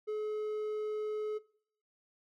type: tone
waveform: triangle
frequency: 426.7 Hz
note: G#4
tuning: 47 cents sharp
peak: -31 dBFS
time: 0.07-1.39 s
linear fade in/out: 20 ms
effects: noise-tail reverb RT60 0.6 s tail -20 dB re dry